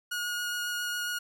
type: tone with vibrato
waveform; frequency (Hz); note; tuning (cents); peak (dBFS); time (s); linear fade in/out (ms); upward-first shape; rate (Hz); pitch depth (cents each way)
sawtooth; 1442; F#6; -45; -27; 0.11-1.19; 10; sine; 7.3; 9
effects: none